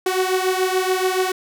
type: beating tone pair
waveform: sawtooth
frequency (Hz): 370 / 377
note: F#4 / F#4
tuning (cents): 0 / +32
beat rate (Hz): 7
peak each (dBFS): -16 / -18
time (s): 0.06-1.32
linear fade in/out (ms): 5
effects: none